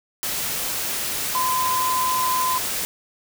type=tone in noise; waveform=sine; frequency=1020 Hz; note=C6; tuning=44 cents flat; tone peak=-20 dBFS; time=1.35-2.58 s; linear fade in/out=0 ms; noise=white; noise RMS=-26 dBFS; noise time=0.23-2.85 s; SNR=+3 dB; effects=none